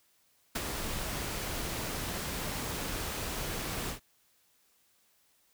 pink noise with ADSR envelope, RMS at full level -31 dBFS, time 0.55-4 s, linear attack 8 ms, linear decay 31 ms, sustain -5 dB, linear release 110 ms, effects white hiss -69 dBFS RMS until 5.53 s

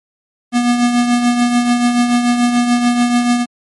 square tone with tremolo, 241.7 Hz, B3, 37 cents flat, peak -9 dBFS, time 0.52-3.46 s, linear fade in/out 50 ms, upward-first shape triangle, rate 6.9 Hz, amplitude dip 55%, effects MP3 48 kbps

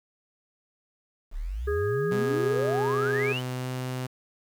sine exponential sweep, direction up, 30.87 to 3152 Hz, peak -29 dBFS, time 1.31-3.42 s, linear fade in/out 50 ms
harmonic tone, 412.6 Hz, G#4, 11 cents flat, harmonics 1 / 3 / 4, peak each -25 / -38 / -37 dBFS, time 1.67-3.33 s, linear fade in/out 10 ms
sawtooth tone with pitch glide, 126.9 to 127.86 Hz, B2 to C3, +47 to -40 cents, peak -26 dBFS, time 2.11-4.07 s, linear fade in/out 10 ms, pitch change +13 cents, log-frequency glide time 3.55-3.69 s
effects 9-bit

